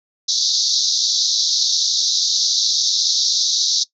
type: band-pass noise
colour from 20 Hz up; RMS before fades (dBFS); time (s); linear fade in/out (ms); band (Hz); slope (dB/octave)
pink; -18; 0.28-3.84; 10; 3700 to 6300; 96
effects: noise-tail reverb RT60 0.1 s tail -20 dB re dry